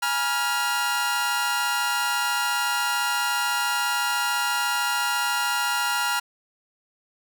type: chord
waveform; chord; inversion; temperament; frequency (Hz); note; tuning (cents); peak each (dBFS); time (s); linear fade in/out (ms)
sawtooth; F diminished; first; equal with one note detuned; 830.6 / 964.6 / 1396.9; Ab5 / Cb6 / F6; 0 / -41 / 0; -26 / -24 / -21; 0.02-6.2; 10
effects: none